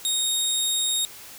20% pulse tone, 3729 Hz, A#7, in tune, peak -16 dBFS, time 0.05-1.05 s, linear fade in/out 0 ms, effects white hiss -43 dBFS RMS until 1.38 s

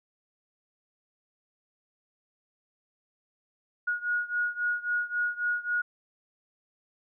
sine beating tone pair, 1445 / 1448.7 Hz, F#6 / F#6, -41 / -37 cents, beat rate 3.7 Hz, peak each -29 / -31 dBFS, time 3.87-5.82 s, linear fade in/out 10 ms, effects none

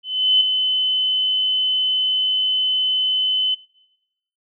sine tone with ADSR envelope, 3033 Hz, F#7, 42 cents sharp, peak -10 dBFS, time 0.03-3.55 s, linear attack 380 ms, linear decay 4 ms, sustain -6 dB, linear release 12 ms, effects noise-tail reverb RT60 0.9 s tail -21 dB re dry

